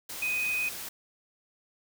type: tone in noise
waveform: sine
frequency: 2500 Hz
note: D#7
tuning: 8 cents sharp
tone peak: -27 dBFS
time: 0.22-0.69 s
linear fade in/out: 5 ms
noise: white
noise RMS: -39 dBFS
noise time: 0.09-0.89 s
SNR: +9 dB
effects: none